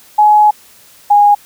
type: tone pair in turn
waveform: sine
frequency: 843 / 822.3 Hz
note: G#5 / G#5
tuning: +26 / -17 cents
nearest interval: unison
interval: 43 cents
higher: first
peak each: -4 dBFS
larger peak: neither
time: 0.18-0.51 / 1.1-1.35 s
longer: first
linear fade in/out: 10 ms
effects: white hiss -43 dBFS RMS until 1.45 s